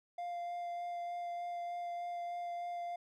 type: tone with vibrato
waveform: triangle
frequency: 698 Hz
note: F5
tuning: 1 cent flat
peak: -36 dBFS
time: 0.18-2.96 s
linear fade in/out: 5 ms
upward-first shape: sine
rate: 3.3 Hz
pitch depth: 9 cents each way
effects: none